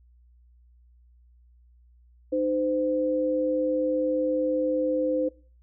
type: tone pair together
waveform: sine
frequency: 305.8 / 514.3 Hz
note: D#4 / C5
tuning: -30 / -30 cents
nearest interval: major sixth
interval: 900 cents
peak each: -27 / -24 dBFS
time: 2.32-5.29 s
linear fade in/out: 10 ms
effects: noise-tail reverb RT60 0.4 s tail -22 dB re dry + added 60 Hz sine -54 dBFS peak until 5.62 s